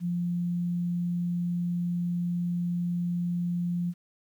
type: tone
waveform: sine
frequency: 174.61 Hz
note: F3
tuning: in tune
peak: -26 dBFS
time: 0-3.94 s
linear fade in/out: 50 ms
effects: 10-bit